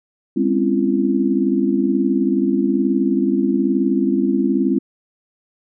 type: tone cluster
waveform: sine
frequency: 202.7 / 256.1 / 274.9 / 337.1 Hz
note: G#3 / C4 / C#4 / E4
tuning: -42 / -37 / -14 / +39 cents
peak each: -20 dBFS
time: 0.36-4.79 s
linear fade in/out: 10 ms
effects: none